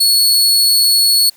sawtooth tone, 4386 Hz, C#8, 19 cents flat, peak -6 dBFS, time 0-1.3 s, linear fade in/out 10 ms, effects white hiss -48 dBFS RMS until 1.36 s

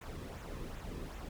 brown noise with flanger, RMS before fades -44 dBFS, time 0.01-1.29 s, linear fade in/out 5 ms, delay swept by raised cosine 0.2 to 1.4 ms, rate 2.6 Hz, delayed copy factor -0.5, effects none

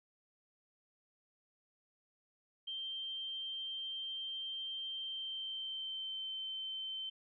sine tone with pitch glide, 3146 to 3094 Hz, G7 to G7, +6 to -23 cents, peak -39 dBFS, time 2.67-7.1 s, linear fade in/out 10 ms, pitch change -29 cents, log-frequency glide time 4.87-6.32 s, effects none

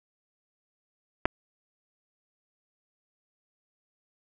clicks, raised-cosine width 0.5 ms, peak -7 / -13 dBFS, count 2, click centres 1.255 / 1.258 s, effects none

